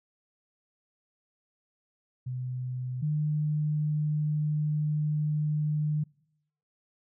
sine tone pair in turn, 126.8 / 151.08 Hz, B2 / D3, +46 / +49 cents, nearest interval minor third, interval 303 cents, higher second, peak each -31 / -25 dBFS, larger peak second, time 2.26-3.02 / 3.02-6.04 s, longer second, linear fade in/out 10 ms, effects noise-tail reverb RT60 0.8 s tail -26 dB re dry

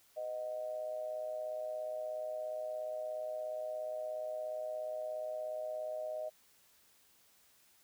sine tone with amplitude modulation, 622 Hz, D#5, 1 cent flat, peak -34 dBFS, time 0.16-6.3 s, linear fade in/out 20 ms, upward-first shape sine, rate 117 Hz, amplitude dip 65%, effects white hiss -67 dBFS RMS until 7.83 s

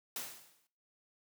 white noise with exponential decay, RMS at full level -38 dBFS, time 0.16-0.67 s, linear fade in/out 2 ms, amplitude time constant 110 ms, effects noise-tail reverb RT60 0.4 s tail -17 dB re dry + high-pass 150 Hz 12 dB/octave

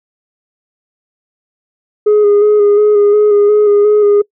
sine tone with vibrato, 415.3 Hz, G#4, in tune, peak -3 dBFS, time 2.06-4.22 s, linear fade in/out 10 ms, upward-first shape square, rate 2.8 Hz, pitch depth 22 cents each way, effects noise-tail reverb RT60 0.1 s tail -25 dB re dry + tanh soft clip ceiling -4 dBFS

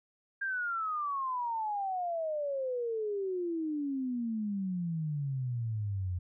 sine exponential sweep, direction down, 1613 to 87.31 Hz, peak -31 dBFS, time 0.41-6.19 s, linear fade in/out 10 ms, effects none

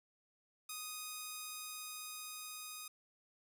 5% pulse tone with level ramp, 1244.5 Hz, D#6, in tune, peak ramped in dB -31 to -34 dBFS, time 0.69-2.88 s, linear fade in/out 5 ms, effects none

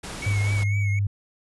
pink noise, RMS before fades -35 dBFS, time 0.03-0.64 s, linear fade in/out 10 ms
triangle tone with vibrato, 2217 Hz, C#7, in tune, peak -29 dBFS, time 0.22-0.99 s, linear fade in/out 2 ms, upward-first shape triangle, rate 4 Hz, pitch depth 66 cents each way
sine tone with pitch glide, 101.8 to 100.75 Hz, G#2 to G2, -34 to +48 cents, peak -20 dBFS, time 0.26-1.07 s, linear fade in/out 5 ms, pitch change -18 cents, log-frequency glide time 0.76-0.88 s
effects resampled to 24000 Hz

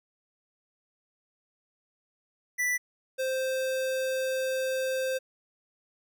square tone pair in turn, 1975.5 / 522.9 Hz, B6 / C5, 0 / -1 cents, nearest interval octave + major seventh, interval 2301 cents, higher first, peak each -26 / -28 dBFS, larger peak first, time 2.58-2.78 / 3.18-5.19 s, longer second, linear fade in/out 20 ms, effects none

